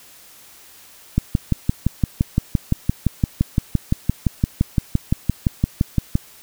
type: click train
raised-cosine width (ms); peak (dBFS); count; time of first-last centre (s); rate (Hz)
5; -3; 30; 1.18-6.154; 5.83
effects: white hiss -46 dBFS RMS until 6.42 s